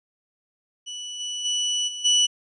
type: tone with level steps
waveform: 30% pulse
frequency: 2960 Hz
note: F#7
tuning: in tune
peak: -29 / -25 / -19 / -28 / -13 dBFS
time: 0.86-2.27 s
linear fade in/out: 20 ms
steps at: 1.19 / 1.44 / 1.87 / 2.04 s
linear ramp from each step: 20 ms
effects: resampled to 24000 Hz

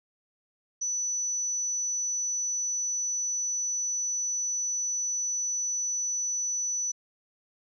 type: tone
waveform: sine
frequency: 5960 Hz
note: F#8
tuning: 12 cents sharp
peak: -27 dBFS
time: 0.81-6.92 s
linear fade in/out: 10 ms
effects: none

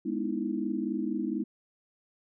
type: chord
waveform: sine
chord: E major seventh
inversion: first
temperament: equal with one note detuned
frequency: 207.7 / 246.9 / 305.3 / 329.6 Hz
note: G#3 / B3 / D#4 / E4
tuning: 0 / 0 / -33 / 0 cents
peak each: -34 dBFS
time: 0.05-1.44 s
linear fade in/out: 10 ms
effects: none

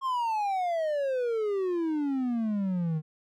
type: exponential sweep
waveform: triangle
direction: down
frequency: 1084 to 152 Hz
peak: -24 dBFS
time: 0.01-3.02 s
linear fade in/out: 50 ms
effects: none

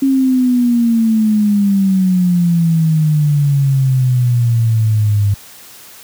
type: exponential sweep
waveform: sine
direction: down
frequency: 272.9 to 100.3 Hz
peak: -9 dBFS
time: 0.02-5.34 s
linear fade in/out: 5 ms
effects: white hiss -38 dBFS RMS until 6.03 s + high-pass 60 Hz 12 dB/octave

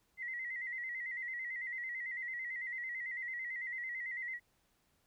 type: tone with vibrato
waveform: sine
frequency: 1992 Hz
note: B6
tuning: 14 cents sharp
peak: -38 dBFS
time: 0.17-4.4 s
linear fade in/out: 50 ms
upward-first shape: square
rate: 9 Hz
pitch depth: 60 cents each way
effects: pink hiss -75 dBFS RMS until 5.06 s

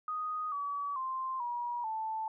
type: tone with pitch steps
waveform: sine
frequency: 1244.5 / 1141.2 / 1046.5 / 959.6 / 880 Hz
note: D#6 / C#6 / C6 / A#5 / A5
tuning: 0 / +50 / 0 / +50 / 0 cents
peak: -33 dBFS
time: 0.08-2.28 s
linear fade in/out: 2 ms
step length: 440 ms
effects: none

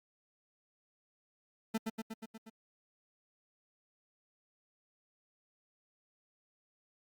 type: tone with echo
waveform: 40% pulse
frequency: 222.1 Hz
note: A3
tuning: 16 cents sharp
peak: -30 dBFS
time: 1.74-1.78 s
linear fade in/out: 10 ms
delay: 120 ms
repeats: 6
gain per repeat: -3 dB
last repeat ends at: 2.5 s
effects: Opus 48 kbps

